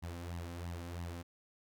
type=tone with flanger; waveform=sawtooth; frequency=86 Hz; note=F2; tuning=26 cents flat; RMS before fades=-43 dBFS; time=0.02-1.23 s; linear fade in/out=20 ms; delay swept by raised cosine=1 to 3.9 ms; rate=3 Hz; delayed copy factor=+0.65; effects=none